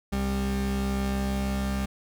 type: tone pair together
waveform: 40% pulse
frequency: 66.2 / 198.81 Hz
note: C2 / G3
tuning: +21 / +25 cents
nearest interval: octave + perfect fifth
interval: 1904 cents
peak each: -28 dBFS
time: 0.12-1.86 s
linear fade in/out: 10 ms
effects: none